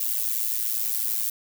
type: noise with amplitude modulation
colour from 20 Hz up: violet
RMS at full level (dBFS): -23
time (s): 0-1.3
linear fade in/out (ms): 5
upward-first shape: sine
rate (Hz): 112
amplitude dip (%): 75
effects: none